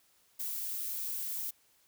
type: noise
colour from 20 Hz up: violet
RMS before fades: -37 dBFS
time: 0.39-1.51 s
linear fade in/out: 10 ms
effects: white hiss -68 dBFS RMS until 1.87 s